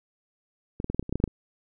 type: clicks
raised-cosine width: 3 ms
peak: -18 / -17 / -16 / -18 / -9 / -27 / -21 / -14 / -13 / -18 / -7 / -27 dBFS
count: 12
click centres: 0.801 / 0.844 / 0.9 / 0.946 / 0.995 / 1.027 / 1.094 / 1.126 / 1.156 / 1.201 / 1.24 / 1.277 s
effects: none